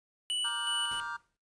square tone with tremolo, 2960 Hz, F#7, in tune, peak -30 dBFS, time 0.3-1 s, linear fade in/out 0 ms, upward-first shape square, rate 2.7 Hz, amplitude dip 40%
triangle chord, G minor seventh, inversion first, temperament just, 940.8 / 1176 / 1411.2 / 1568 Hz, Bb5 / D6 / F6 / G6, +16 / +2 / +18 / 0 cents, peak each -39 dBFS, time 0.44-1.17 s, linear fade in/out 10 ms
pink noise with exponential decay, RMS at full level -47 dBFS, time 0.91-1.37 s, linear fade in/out 5 ms, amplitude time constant 100 ms
effects noise-tail reverb RT60 0.3 s tail -21 dB re dry + resampled to 22050 Hz

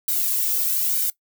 violet noise with flanger, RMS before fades -22 dBFS, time 0.08-1.1 s, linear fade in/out 2 ms, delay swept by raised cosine 1.3 to 2.3 ms, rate 1.1 Hz, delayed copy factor +0.8, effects noise-tail reverb RT60 0.1 s tail -20 dB re dry

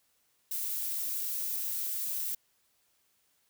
violet noise, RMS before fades -34 dBFS, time 0.51-2.35 s, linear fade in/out 5 ms, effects white hiss -72 dBFS RMS until 3.49 s

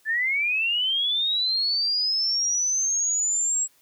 sine linear sweep, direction up, 1724 to 7690 Hz, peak -21 dBFS, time 0.05-3.68 s, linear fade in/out 50 ms, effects white hiss -61 dBFS RMS until 3.81 s + high-pass 60 Hz 12 dB/octave

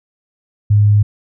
sine tone, 103.83 Hz, G#2, in tune, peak -7 dBFS, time 0.7-1.03 s, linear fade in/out 10 ms, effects none

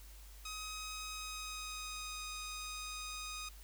10% pulse tone with pitch glide, 1262 to 1246.1 Hz, D#6 to D#6, +24 to +2 cents, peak -34 dBFS, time 0.45-3.49 s, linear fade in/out 5 ms, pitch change -22 cents, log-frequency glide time 1.15-2.24 s, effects added 50 Hz sine -52 dBFS peak until 3.63 s + white hiss -60 dBFS RMS until 3.63 s

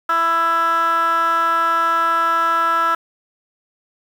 15% pulse tone with band-pass filter, 332.2 Hz, E4, 13 cents sharp, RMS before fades -17 dBFS, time 0.09-2.95 s, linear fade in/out 5 ms, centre 1400 Hz, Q 5, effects 7-bit

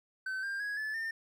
triangle tone with pitch steps, 1530 / 1595 / 1662.7 / 1733.3 / 1806.9 Hz, G6 / G6 / G#6 / A6 / A6, -42 / +30 / +2 / -26 / +46 cents, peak -32 dBFS, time 0.26-1.11 s, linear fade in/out 5 ms, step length 170 ms, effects none

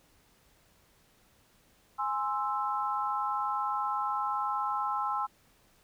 sine chord, Ab augmented, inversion none, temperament equal, 830.6 / 1046.5 / 1318.5 Hz, Ab5 / C6 / E6, 0 / 0 / 0 cents, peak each -33 dBFS, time 1.98-5.27 s, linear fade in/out 20 ms, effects pink hiss -65 dBFS RMS until 5.83 s

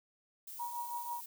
violet noise, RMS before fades -47 dBFS, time 0.47-1.26 s, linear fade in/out 5 ms
sine tone with tremolo, 954 Hz, A#5, 40 cents sharp, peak -35 dBFS, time 0.59-1.21 s, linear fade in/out 10 ms, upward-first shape triangle, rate 6.1 Hz, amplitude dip 65%
effects none

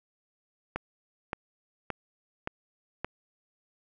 click train, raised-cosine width 0.5 ms, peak -16 dBFS, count 5, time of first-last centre 0.76-3.046 s, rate 1.75 Hz, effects none

